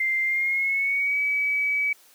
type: tone with pitch glide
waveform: sine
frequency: 2093 to 2282 Hz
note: C7 to C#7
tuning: 0 to +50 cents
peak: -21 dBFS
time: 0-1.93 s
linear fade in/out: 5 ms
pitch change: +150 cents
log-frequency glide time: 0.24-1.19 s
effects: white hiss -55 dBFS RMS until 2.14 s + high-pass 300 Hz 12 dB/octave